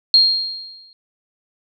sine tone with exponential decay, 4230 Hz, C8, 18 cents sharp, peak -6 dBFS, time 0.14-0.93 s, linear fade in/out 1 ms, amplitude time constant 170 ms, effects none

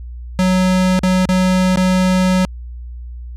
square tone with dropouts, 185 Hz, F#3, in tune, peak -12 dBFS, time 0.39-2.45 s, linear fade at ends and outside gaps 0 ms, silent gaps 0.991-1.034 / 1.254-1.29 / 1.758-1.773 s, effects added 60 Hz sine -27 dBFS peak until 3.36 s + low-pass 9000 Hz 12 dB/octave

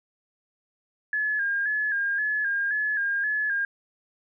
sine tone with vibrato, 1661.2 Hz, G#6, in tune, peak -23 dBFS, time 1.13-3.65 s, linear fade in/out 2 ms, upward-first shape square, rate 1.9 Hz, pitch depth 50 cents each way, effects none

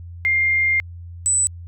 sine tone pair in turn, 2111 / 7970 Hz, C7 / B8, +15 / +15 cents, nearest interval octave + major seventh, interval 2300 cents, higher second, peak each -15 dBFS, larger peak neither, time 0.25-0.8 / 1.26-1.47 s, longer first, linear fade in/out 0 ms, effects added 86 Hz sine -33 dBFS peak until 1.67 s

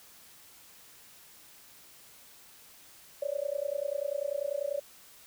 sine tone with amplitude modulation, 570 Hz, C#5, 48 cents sharp, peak -26 dBFS, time 3.22-4.8 s, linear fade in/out 5 ms, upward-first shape sine, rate 30.2 Hz, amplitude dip 100%, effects white hiss -55 dBFS RMS until 5.26 s

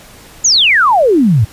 sine exponential sweep, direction down, 7040 to 96.8 Hz, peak -6 dBFS, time 0.44-1.45 s, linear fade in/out 10 ms, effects pink hiss -38 dBFS RMS until 1.52 s + resampled to 32000 Hz

